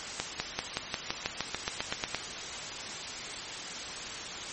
accelerating click train, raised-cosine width 0.2 ms, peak -11 dBFS, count 14, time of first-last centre 0.2-2.147 s, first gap 200 ms, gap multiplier 0.95, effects white hiss -38 dBFS RMS until 4.52 s + MP3 32 kbps

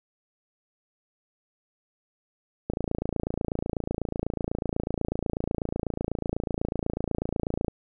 click train, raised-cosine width 2 ms, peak -14 dBFS, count 141, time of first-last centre 2.7-7.682 s, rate 28.1 Hz, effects none

